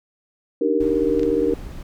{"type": "chord", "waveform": "sine", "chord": "Eb major seventh", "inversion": "third", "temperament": "just", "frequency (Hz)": [291.7, 311.1, 388.9, 466.7], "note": ["D4", "Eb4", "G4", "Bb4"], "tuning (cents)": [-12, 0, -14, 2], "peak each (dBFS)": [-24, -23, -23, -20], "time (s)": [0.61, 1.54], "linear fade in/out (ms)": 5}
{"type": "noise", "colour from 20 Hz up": "brown", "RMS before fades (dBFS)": -34, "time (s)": [0.8, 1.83], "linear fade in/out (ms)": 5}
{"type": "clicks", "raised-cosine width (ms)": 0.2, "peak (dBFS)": -21, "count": 2, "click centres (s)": [1.195, 1.232]}
{"effects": []}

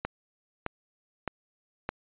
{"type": "click train", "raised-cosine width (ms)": 0.5, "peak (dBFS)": -15, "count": 4, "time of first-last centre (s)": [0.05, 1.89], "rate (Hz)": 1.63, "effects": ["resampled to 8000 Hz"]}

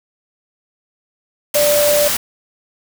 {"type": "tone in noise", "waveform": "sine", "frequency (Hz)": 587.3, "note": "D5", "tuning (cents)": 0, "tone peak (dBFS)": -12, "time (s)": [1.55, 2.08], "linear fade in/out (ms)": 5, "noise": "white", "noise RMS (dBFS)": -18, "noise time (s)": [1.54, 2.17], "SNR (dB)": 3, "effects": []}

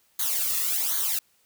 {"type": "noise with flanger", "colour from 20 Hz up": "blue", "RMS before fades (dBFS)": -26, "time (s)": [0.19, 1.19], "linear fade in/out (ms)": 5, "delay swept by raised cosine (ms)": [0.38, 1.31], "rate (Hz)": 1.3, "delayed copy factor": -0.85, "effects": ["white hiss -65 dBFS RMS until 1.45 s"]}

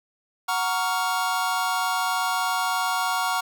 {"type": "chord", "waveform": "square", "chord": "Gb major seventh", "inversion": "none", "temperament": "equal with one note detuned", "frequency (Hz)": [740, 932.3, 1120.3, 1396.9], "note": ["Gb5", "Bb5", "Db6", "F6"], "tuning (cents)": [0, 0, 18, 0], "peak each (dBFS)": -29, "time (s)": [0.48, 3.41], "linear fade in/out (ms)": 10, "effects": []}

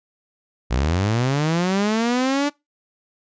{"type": "linear sweep", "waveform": "sawtooth", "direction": "up", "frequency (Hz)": [55, 293.7], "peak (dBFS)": -14, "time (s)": [0.7, 2.5], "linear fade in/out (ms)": 20, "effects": ["noise-tail reverb RT60 0.2 s tail -23 dB re dry", "resampled to 16000 Hz"]}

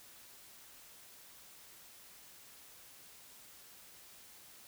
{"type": "silence", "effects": ["white hiss -57 dBFS RMS until 4.67 s"]}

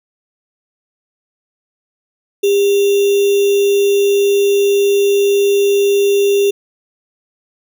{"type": "tone with sample-and-hold", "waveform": "sine", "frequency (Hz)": 400.9, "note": "G4", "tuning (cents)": 39, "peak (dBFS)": -9, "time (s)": [2.43, 6.51], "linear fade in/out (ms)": 10, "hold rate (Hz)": 3150, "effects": []}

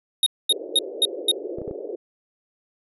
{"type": "tone bursts", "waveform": "square", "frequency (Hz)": 3729, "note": "A#7", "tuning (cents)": 0, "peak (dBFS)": -15, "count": 5, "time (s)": [0.23, 1.315], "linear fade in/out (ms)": 2, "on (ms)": 33, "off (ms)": 230}
{"type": "band-pass noise", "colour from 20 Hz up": "pink", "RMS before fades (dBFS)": -33, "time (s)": [0.5, 1.96], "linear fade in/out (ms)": 10, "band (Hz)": [350, 540], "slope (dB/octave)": 48}
{"type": "clicks", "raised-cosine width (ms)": 2, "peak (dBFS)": -20, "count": 4, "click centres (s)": [1.585, 1.617, 1.678, 1.711]}
{"effects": ["resampled to 32000 Hz"]}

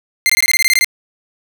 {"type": "tone bursts", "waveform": "sawtooth", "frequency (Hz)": 2093, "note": "C7", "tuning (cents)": 0, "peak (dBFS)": -6, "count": 11, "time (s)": [0.26, 0.845], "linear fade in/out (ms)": 0, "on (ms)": 35, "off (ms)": 20, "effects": ["8-bit"]}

